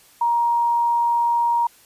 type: tone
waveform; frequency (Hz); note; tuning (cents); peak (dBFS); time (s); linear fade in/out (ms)
sine; 942; A#5; +18; -16; 0.21-1.67; 5
effects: white hiss -52 dBFS RMS until 1.85 s + resampled to 32000 Hz